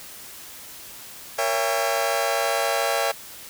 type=chord; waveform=sawtooth; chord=A# diminished seventh; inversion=none; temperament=just; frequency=466.2 / 559.4 / 671.3 / 805.5 Hz; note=A#4 / C#5 / E5 / G5; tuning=0 / +16 / +31 / +47 cents; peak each=-26 / -22 / -22 / -23 dBFS; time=1.38-3.12 s; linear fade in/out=10 ms; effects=white hiss -41 dBFS RMS until 3.49 s